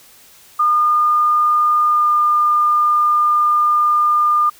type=tone with pitch glide; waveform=sine; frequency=1214 to 1206.3 Hz; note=D#6 to D6; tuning=-43 to +46 cents; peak=-11 dBFS; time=0.59-4.5 s; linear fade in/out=10 ms; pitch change=-11 cents; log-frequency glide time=1.86-2.12 s; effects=white hiss -46 dBFS RMS until 4.59 s